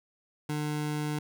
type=tone; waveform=25% pulse; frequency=150 Hz; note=D3; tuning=37 cents sharp; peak=-26 dBFS; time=0.49-1.19 s; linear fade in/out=5 ms; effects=none